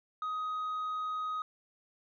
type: tone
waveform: sine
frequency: 1255 Hz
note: D#6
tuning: 15 cents sharp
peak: -30 dBFS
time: 0.22-1.42 s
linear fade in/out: 2 ms
effects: tanh soft clip ceiling -32 dBFS